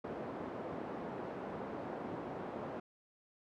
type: band-pass noise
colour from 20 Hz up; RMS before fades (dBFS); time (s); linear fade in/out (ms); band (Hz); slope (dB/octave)
pink; -43; 0.04-2.8; 5; 230 to 860; 12
effects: none